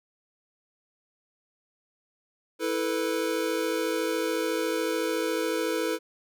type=chord; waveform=square; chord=E suspended fourth; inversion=none; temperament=equal with one note detuned; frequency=327.4 / 440 / 493.9 Hz; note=E4 / A4 / B4; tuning=-12 / 0 / 0 cents; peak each=-31 dBFS; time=2.59-5.99 s; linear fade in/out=50 ms; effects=none